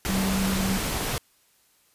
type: tone in noise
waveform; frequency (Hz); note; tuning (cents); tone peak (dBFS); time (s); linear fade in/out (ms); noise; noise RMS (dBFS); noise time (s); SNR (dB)
sine; 191.7; G3; -38; -24; 0.09-0.77; 0; pink; -28; 0.05-1.18; +1
effects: white hiss -63 dBFS RMS until 1.94 s + resampled to 32000 Hz